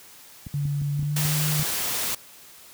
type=clicks; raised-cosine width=5 ms; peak=-22 dBFS; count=7; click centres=0.467 / 0.654 / 0.816 / 0.994 / 1.027 / 1.251 / 1.596 s
type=tone with pitch glide; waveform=sine; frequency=143.4 to 151.31 Hz; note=D3 to D#3; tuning=-41 to -48 cents; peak=-23 dBFS; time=0.54-1.63 s; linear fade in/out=0 ms; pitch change=+93 cents; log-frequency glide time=0.93-1.27 s
type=noise; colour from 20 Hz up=white; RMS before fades=-27 dBFS; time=1.16-2.15 s; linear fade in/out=5 ms
effects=white hiss -48 dBFS RMS until 2.73 s + high-pass 60 Hz 12 dB/octave